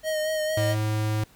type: tone with vibrato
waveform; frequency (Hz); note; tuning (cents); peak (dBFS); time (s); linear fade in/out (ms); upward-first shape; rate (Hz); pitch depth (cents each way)
square; 622.3; D#5; 0; -25; 0.03-0.76; 50; sine; 4.4; 23
type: tone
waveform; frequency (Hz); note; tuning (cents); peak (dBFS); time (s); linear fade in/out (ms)
square; 107.6; A2; -38; -24; 0.57-1.24; 5
effects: pink hiss -56 dBFS RMS until 1.35 s